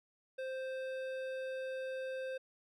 triangle tone with hard clipping, 523 Hz, C5, 1 cent flat, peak -40 dBFS, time 0.38-2.38 s, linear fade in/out 10 ms, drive 16 dB, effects none

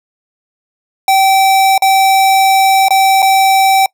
square tone with dropouts, 773 Hz, G5, 24 cents flat, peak -7 dBFS, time 1.08-3.86 s, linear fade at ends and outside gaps 2 ms, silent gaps 1.779-1.821 / 2.884-2.906 / 3.221-3.226 s, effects noise-tail reverb RT60 0.1 s tail -25 dB re dry

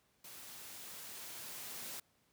white noise with level ramp, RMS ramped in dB -52 to -45 dBFS, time 0.24-2 s, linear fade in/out 5 ms, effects pink hiss -74 dBFS RMS until 2.32 s + high-pass 80 Hz 12 dB/octave

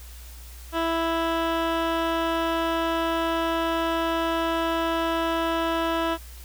15% pulse tone with low-pass filter, 330 Hz, E4, 2 cents sharp, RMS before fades -25 dBFS, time 0.72-6.18 s, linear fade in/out 50 ms, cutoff 2700 Hz, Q 1.3, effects added 60 Hz sine -40 dBFS peak until 6.44 s + white hiss -48 dBFS RMS until 6.44 s

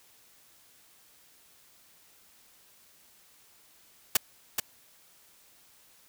white noise with echo, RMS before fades -21 dBFS, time 4.15-4.17 s, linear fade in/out 5 ms, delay 430 ms, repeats 1, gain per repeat -6 dB, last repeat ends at 4.6 s, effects white hiss -60 dBFS RMS until 6.08 s

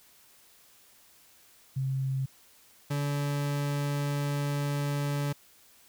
sine / 40% pulse tone pair in turn, 133.5 / 143.7 Hz, C3 / D3, +35 / -37 cents, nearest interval minor second, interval 128 cents, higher second, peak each -27 dBFS, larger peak neither, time 1.76-2.26 / 2.9-5.33 s, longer second, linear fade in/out 10 ms, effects white hiss -59 dBFS RMS until 5.88 s

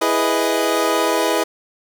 25% pulse chord, E major seventh, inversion none, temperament equal, 329.6 / 415.3 / 493.9 / 622.3 Hz, E4 / G#4 / B4 / D#5, 0 / 0 / 0 / 0 cents, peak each -18 dBFS, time 0.01-1.44 s, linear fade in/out 10 ms, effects none

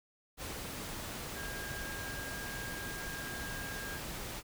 sine tone in noise, 1618 Hz, G#6, 46 cents flat, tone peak -43 dBFS, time 1.34-4.01 s, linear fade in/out 50 ms, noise pink, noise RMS -42 dBFS, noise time 0.37-4.43 s, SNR -4 dB, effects none

